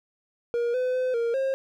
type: tone with pitch steps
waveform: triangle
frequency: 473.8 / 506 / 510 / 466.3 / 535 Hz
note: A#4 / B4 / C5 / A#4 / C5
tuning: +28 / +42 / -44 / +1 / +38 cents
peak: -21 dBFS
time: 0.54-1.54 s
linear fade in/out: 0 ms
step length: 200 ms
effects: none